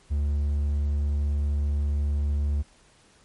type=tone; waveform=triangle; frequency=72.5 Hz; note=D2; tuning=22 cents flat; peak=-20 dBFS; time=0.1-2.63 s; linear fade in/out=20 ms; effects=pink hiss -58 dBFS RMS until 3.24 s + MP3 48 kbps